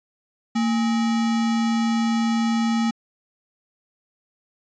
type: tone with sample-and-hold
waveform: sine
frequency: 228.1 Hz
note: A#3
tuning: 37 cents flat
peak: -18 dBFS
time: 0.55-2.91 s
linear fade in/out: 10 ms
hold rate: 1050 Hz
effects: resampled to 16000 Hz